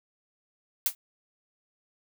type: noise with exponential decay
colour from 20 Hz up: blue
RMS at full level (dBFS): -20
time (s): 0.86-0.95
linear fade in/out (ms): 1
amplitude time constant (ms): 19
effects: none